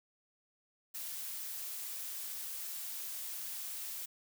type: noise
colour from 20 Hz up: blue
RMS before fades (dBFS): -42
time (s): 0.94-4.06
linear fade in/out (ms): 10
effects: none